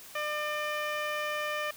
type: tone with low-pass filter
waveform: 15% pulse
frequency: 600 Hz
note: D5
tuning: 37 cents sharp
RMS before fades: -33 dBFS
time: 0.15-1.71 s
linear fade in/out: 5 ms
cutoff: 3400 Hz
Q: 1.2
effects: white hiss -49 dBFS RMS until 1.76 s